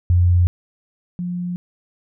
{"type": "tone pair in turn", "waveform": "sine", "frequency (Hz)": [88.4, 177.28], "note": ["F2", "F3"], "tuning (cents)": [22, 26], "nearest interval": "octave", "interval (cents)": 1204, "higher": "second", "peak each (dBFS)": [-11, -22], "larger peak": "first", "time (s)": [[0.1, 0.47], [1.19, 1.56]], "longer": "neither", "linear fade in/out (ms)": 0, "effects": []}